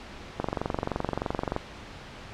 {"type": "click train", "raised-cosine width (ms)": 1, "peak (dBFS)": -13, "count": 28, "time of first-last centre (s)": [0.4, 1.564], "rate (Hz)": 23.2, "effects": ["pink hiss -43 dBFS RMS until 2.33 s", "low-pass 4000 Hz 12 dB/octave"]}